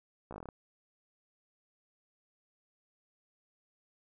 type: slowing click train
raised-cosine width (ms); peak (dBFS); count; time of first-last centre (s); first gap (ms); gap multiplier
1; -30; 9; 0.31-0.488; 15; 1.11
effects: none